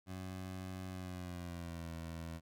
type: tone with pitch glide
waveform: 20% pulse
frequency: 93.2 to 82.55 Hz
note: F#2 to E2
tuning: +13 to +3 cents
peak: -38 dBFS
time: 0.06-2.41 s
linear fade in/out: 50 ms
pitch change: -210 cents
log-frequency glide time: 0.9-1.91 s
effects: none